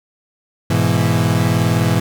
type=chord; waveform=35% pulse; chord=E major; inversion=first; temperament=equal; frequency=103.83 / 123.47 / 164.81 Hz; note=G#2 / B2 / E3; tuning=0 / 0 / 0 cents; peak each=-16 dBFS; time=0.7-2 s; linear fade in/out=5 ms; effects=none